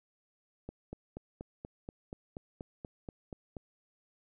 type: click train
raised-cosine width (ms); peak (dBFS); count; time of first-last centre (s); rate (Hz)
2; -28; 13; 0.69-3.568; 4.17
effects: none